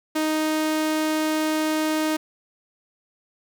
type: tone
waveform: sawtooth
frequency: 311.2 Hz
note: D#4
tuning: in tune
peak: -17 dBFS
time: 0.15-2.17 s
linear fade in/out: 10 ms
effects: none